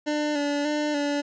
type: tone with vibrato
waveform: 25% pulse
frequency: 293.7 Hz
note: D4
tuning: in tune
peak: -20 dBFS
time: 0.06-1.22 s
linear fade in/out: 20 ms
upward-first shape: square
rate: 1.7 Hz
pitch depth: 31 cents each way
effects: resampled to 16000 Hz